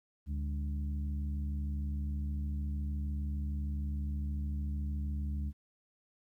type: harmonic tone with a mistuned harmonic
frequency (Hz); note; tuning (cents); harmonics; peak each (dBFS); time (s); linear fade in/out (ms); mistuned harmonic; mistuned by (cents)
73; D2; -10; 1 / 2 / 3 / 4; -33 / -46 / -43 / -53; 0.26-5.53; 50; 3; -110
effects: 12-bit